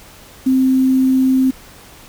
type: tone with quantisation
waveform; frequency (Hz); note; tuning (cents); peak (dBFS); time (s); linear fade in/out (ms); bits
sine; 261.6; C4; 0; -10; 0.46-1.51; 10; 6
effects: pink hiss -41 dBFS RMS until 2.08 s